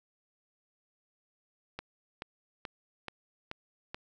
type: click train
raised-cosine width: 0.3 ms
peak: -22 dBFS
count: 6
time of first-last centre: 1.79-3.945 s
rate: 2.32 Hz
effects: none